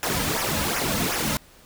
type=noise with flanger; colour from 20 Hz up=pink; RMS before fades=-25 dBFS; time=0.03-1.37 s; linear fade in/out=0 ms; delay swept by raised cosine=0.23 to 2.73 ms; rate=2.7 Hz; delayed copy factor=-0.75; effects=pink hiss -52 dBFS RMS until 1.65 s